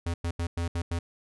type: tone bursts at uneven times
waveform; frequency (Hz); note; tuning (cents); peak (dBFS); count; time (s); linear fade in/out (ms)
square; 85.2; F2; -42; -28; 6; 0.06-0.14 / 0.24-0.31 / 0.39-0.47 / 0.57-0.68 / 0.75-0.82 / 0.91-0.99; 5
effects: resampled to 24000 Hz